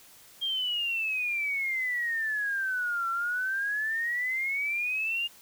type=exponential two-way sweep; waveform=sine; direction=down then up; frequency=3228 to 1347 to 2839 Hz; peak=-27 dBFS; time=0.41-5.28 s; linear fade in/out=20 ms; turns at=3.09 s; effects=white hiss -54 dBFS RMS until 5.41 s